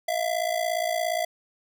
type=ring-modulated tone; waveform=square; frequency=671 Hz; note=E5; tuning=31 cents sharp; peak=-22 dBFS; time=0.08-1.25 s; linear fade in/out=5 ms; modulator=28.6 Hz; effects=none